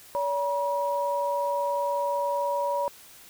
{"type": "tone pair together", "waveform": "sine", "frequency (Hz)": [570, 959.3], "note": ["C#5", "A#5"], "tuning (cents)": [48, 49], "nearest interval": "major sixth", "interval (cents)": 901, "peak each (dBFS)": -27, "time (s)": [0.15, 2.88], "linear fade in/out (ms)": 0, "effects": ["white hiss -50 dBFS RMS until 3.29 s"]}